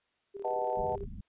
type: tone with tremolo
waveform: sine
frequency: 398.1 Hz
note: G4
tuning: 27 cents sharp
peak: -36 dBFS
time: 0.34-1.06 s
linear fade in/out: 20 ms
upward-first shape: square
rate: 18 Hz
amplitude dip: 60%
type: chord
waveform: sine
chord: B dominant seventh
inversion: none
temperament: equal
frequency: 493.9 / 622.3 / 740 / 880 Hz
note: B4 / D#5 / F#5 / A5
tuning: 0 / 0 / 0 / 0 cents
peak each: -35 dBFS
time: 0.44-0.96 s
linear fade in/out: 10 ms
type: low-pass noise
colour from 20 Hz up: pink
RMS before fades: -42 dBFS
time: 0.77-1.21 s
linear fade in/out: 2 ms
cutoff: 230 Hz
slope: 48 dB/octave
effects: white hiss -75 dBFS RMS until 1.28 s + resampled to 8000 Hz